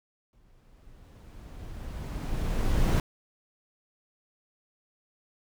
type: noise with exponential growth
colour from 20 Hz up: brown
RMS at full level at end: -21 dBFS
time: 0.33-3 s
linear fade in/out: 1 ms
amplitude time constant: 580 ms
effects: none